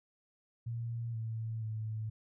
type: tone with pitch steps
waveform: sine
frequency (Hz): 116.6 / 112.2 / 109.4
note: A#2 / A2 / A2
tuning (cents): +1 / +34 / -9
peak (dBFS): -35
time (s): 0.66-2.1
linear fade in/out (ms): 10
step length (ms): 480
effects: none